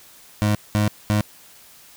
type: tone bursts at uneven times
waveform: 25% pulse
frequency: 104.8 Hz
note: G#2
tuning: 16 cents sharp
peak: -13 dBFS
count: 3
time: 0.42-0.55 / 0.75-0.88 / 1.1-1.21 s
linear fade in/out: 0 ms
effects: white hiss -48 dBFS RMS until 1.96 s